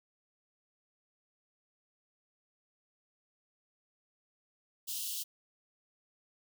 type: high-pass noise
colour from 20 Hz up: white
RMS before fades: -38 dBFS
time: 4.87-5.24 s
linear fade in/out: 20 ms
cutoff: 2800 Hz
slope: 96 dB/octave
effects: none